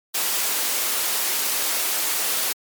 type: high-pass noise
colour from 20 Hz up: white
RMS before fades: -23 dBFS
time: 0.14-2.53 s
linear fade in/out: 10 ms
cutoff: 330 Hz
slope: 12 dB/octave
effects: MP3 96 kbps